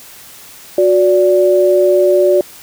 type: tone pair together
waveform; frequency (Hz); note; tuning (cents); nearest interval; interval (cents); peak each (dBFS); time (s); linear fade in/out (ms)
sine; 365.4 / 581.4; F#4 / D5; -22 / -18; minor sixth; 804; -10; 0.78-2.41; 2
effects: white hiss -37 dBFS RMS until 2.62 s